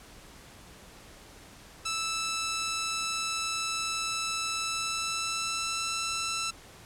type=tone with pitch glide; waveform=10% pulse; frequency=1318.5 to 1332.3 Hz; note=E6 to E6; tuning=0 to +18 cents; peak=-21 dBFS; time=1.85-6.51 s; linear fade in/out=10 ms; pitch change=+18 cents; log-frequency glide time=4.6-5.89 s; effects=pink hiss -51 dBFS RMS until 6.85 s + low-pass 11000 Hz 12 dB/octave